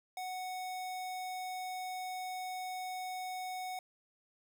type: tone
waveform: square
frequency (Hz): 740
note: F#5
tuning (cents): 0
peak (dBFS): -39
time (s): 0.17-3.79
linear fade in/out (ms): 2
effects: none